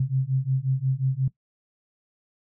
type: beating tone pair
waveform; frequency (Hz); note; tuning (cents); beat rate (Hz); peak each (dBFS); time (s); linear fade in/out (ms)
sine; 129.5 / 135.1; C3 / C#3; -17 / -44; 5.6; -25 / -24; 0-1.28; 5
effects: noise-tail reverb RT60 0.1 s tail -18 dB re dry